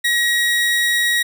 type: tone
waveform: 30% pulse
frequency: 1901 Hz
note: A#6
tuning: 33 cents sharp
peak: -12 dBFS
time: 0.04-1.23 s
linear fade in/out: 10 ms
effects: none